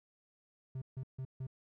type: tone bursts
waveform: triangle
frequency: 130.81 Hz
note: C3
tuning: in tune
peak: -36 dBFS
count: 4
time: 0.75-1.468 s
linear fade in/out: 5 ms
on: 67 ms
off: 150 ms
effects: none